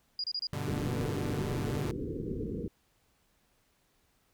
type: tone bursts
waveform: sine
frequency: 4863 Hz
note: D#8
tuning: 40 cents flat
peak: -31 dBFS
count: 4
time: 0.19-0.47 s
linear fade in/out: 2 ms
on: 49 ms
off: 28 ms
type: chord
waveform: sawtooth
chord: G major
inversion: none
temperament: equal with one note detuned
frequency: 98.57 / 123.47 / 146.83 Hz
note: G2 / B2 / D3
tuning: +10 / 0 / 0 cents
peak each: -34 / -34 / -33 dBFS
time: 0.53-1.91 s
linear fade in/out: 0 ms
type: low-pass noise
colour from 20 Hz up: white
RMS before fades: -36 dBFS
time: 0.67-2.68 s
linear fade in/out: 5 ms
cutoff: 470 Hz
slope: 96 dB/octave
effects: pink hiss -71 dBFS RMS until 4.33 s